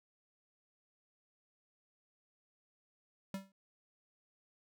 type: tone with exponential decay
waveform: square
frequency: 194 Hz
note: G3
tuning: 18 cents flat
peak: -36 dBFS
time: 3.34-3.52 s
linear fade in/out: 2 ms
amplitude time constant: 39 ms
effects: none